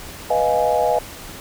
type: chord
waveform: sine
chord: F half-diminished seventh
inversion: second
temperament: equal with one note detuned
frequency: 493.9 / 622.3 / 698.5 / 836.4 Hz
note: Cb5 / Eb5 / F5 / Ab5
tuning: 0 / 0 / 0 / +12 cents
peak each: -21 / -20 / -21 / -21 dBFS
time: 0.3-0.99 s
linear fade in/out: 5 ms
effects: pink hiss -36 dBFS RMS until 1.4 s